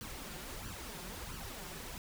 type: noise with flanger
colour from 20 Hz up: pink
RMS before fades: -45 dBFS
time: 0.01-1.98 s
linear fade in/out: 0 ms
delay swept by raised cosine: 0.66 to 5.66 ms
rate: 1.5 Hz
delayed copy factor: +0.65
effects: none